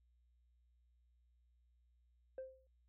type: tone with exponential decay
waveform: sine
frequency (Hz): 523.3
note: C5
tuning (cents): 0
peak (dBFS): -39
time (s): 2.38-2.67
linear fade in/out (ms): 2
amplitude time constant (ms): 63
effects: tanh soft clip ceiling -41 dBFS + added 60 Hz sine -70 dBFS peak until 2.88 s